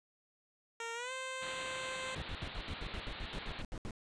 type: tone with pitch glide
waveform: 10% pulse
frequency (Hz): 461.4 to 520.9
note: A#4 to C5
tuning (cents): -18 to -8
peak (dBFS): -31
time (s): 0.8-2.15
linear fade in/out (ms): 2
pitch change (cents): +210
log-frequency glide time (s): 0.94-1.12
type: low-pass noise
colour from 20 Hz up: white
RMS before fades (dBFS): -47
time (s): 1.41-3.63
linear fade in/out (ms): 20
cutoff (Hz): 4200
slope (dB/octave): 96
type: noise bursts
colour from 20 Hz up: brown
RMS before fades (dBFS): -41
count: 14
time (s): 2.16-3.908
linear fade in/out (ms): 0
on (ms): 58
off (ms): 72
effects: resampled to 22050 Hz